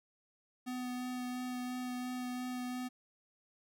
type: tone with vibrato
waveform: square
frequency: 250 Hz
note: B3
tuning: 21 cents sharp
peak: -38 dBFS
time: 0.66-2.89 s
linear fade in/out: 20 ms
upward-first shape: sine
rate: 2.9 Hz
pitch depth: 11 cents each way
effects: none